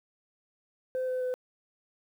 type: tone with pitch steps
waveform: sine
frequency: 514 / 509.6 / 505.2 Hz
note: C5 / C5 / B4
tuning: -31 / -46 / +39 cents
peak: -26 dBFS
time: 0.95-1.34 s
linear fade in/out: 0 ms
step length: 130 ms
effects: tanh soft clip ceiling -27 dBFS + 10-bit